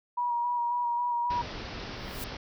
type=tone with vibrato; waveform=sine; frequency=960 Hz; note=B5; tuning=49 cents flat; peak=-26 dBFS; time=0.17-1.42 s; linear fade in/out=10 ms; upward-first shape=square; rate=3.7 Hz; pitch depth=17 cents each way
type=low-pass noise; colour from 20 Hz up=pink; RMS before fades=-39 dBFS; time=1.3-2.37 s; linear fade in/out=5 ms; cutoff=5600 Hz; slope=96 dB/octave
type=noise with exponential growth; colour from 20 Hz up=blue; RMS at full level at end=-37 dBFS; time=1.96-2.24 s; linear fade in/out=1 ms; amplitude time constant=59 ms
effects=none